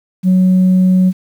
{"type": "tone", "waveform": "sine", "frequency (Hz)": 185, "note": "F#3", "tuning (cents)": 0, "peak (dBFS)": -5, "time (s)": [0.23, 1.13], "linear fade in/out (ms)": 50, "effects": ["tanh soft clip ceiling -5 dBFS", "7-bit"]}